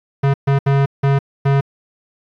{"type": "tone bursts at uneven times", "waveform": "square", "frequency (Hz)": 138.59, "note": "C#3", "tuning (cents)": 0, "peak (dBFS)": -12, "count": 5, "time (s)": [[0.23, 0.34], [0.47, 0.59], [0.66, 0.86], [1.03, 1.19], [1.45, 1.61]], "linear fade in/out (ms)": 10, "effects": ["low-pass 2000 Hz 12 dB/octave", "9-bit"]}